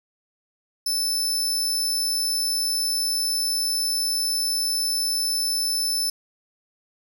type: tone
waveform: sawtooth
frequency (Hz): 5274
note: E8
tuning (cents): 0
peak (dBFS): -19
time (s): 0.86-6.1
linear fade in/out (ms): 5
effects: none